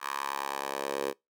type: tone with high-pass filter sweep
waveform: 10% pulse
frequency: 69.3 Hz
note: C#2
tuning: in tune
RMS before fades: -34 dBFS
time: 0-1.14 s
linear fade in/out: 50 ms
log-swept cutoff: 1200 to 460 Hz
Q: 2.7
effects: noise-tail reverb RT60 0.2 s tail -24 dB re dry